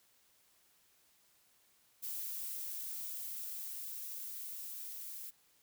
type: noise with level ramp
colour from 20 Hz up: violet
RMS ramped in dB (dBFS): -41 to -46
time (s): 2.02-5.31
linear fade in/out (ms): 20
effects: white hiss -70 dBFS RMS until 5.62 s